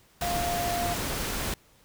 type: tone in noise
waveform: sine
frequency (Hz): 698.5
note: F5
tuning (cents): 0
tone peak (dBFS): -28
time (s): 0.22-0.94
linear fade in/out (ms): 2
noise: pink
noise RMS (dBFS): -31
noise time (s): 0.21-1.54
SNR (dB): 0
effects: pink hiss -60 dBFS RMS until 1.84 s